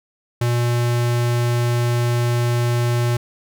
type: tone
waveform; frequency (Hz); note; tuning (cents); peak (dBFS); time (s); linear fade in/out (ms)
square; 120; B2; -49; -17; 0.41-3.17; 5
effects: none